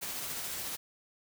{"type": "noise with tremolo", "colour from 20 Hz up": "white", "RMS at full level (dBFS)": -37, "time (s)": [0.01, 0.77], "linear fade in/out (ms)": 20, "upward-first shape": "triangle", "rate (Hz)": 14, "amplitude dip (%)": 25, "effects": []}